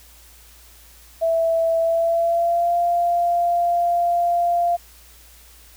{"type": "tone with pitch glide", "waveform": "sine", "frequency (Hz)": [659.3, 693.7], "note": ["E5", "F5"], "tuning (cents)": [0, -12], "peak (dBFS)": -16, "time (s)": [1.21, 4.77], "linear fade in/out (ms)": 20, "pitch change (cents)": 88, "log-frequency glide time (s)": [1.79, 2.76], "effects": ["added 58 Hz sine -49 dBFS peak until 5.76 s", "white hiss -49 dBFS RMS until 5.76 s"]}